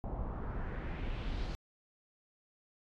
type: noise with low-pass filter sweep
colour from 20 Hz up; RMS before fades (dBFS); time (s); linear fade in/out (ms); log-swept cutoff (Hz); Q
brown; -38; 0.04-1.55; 0; 770 to 4800; 2.1
effects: AAC 64 kbps